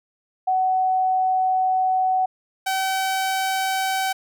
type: tone pair in turn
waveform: sine / sawtooth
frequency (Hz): 749 / 764.7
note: F#5 / G5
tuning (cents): +21 / -43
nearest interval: unison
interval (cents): 36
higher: second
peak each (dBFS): -17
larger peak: neither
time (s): 0.47-2.26 / 2.66-4.13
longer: first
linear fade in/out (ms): 10
effects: none